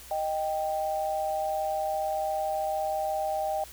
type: tone pair together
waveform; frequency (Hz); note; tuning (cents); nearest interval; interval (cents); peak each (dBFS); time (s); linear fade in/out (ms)
sine; 622.3 / 784.8; D#5 / G5; 0 / +2; major third; 402; -30 / -29; 0.11-3.64; 2
effects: added 60 Hz sine -52 dBFS peak until 3.72 s + white hiss -48 dBFS RMS until 3.72 s